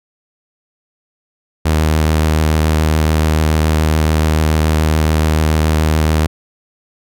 sawtooth tone with vibrato, 78 Hz, D#2, 5 cents sharp, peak -7 dBFS, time 1.65-6.27 s, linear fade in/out 10 ms, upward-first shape sine, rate 7 Hz, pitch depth 15 cents each way, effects none

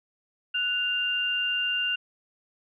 sine tone pair together, 1477.6 / 2794 Hz, F#6 / F7, -3 / 0 cents, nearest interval major seventh, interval 1103 cents, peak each -31 / -25 dBFS, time 0.54-1.96 s, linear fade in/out 10 ms, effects none

